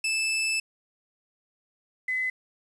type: tone pair in turn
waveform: sawtooth / sine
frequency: 2630 / 2024 Hz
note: E7 / B6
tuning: -5 / +42 cents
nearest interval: perfect fourth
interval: 453 cents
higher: first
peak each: -21 / -25 dBFS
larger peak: first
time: 0.04-0.6 / 2.08-2.3 s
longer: first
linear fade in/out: 5 ms
effects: resampled to 24000 Hz + 9-bit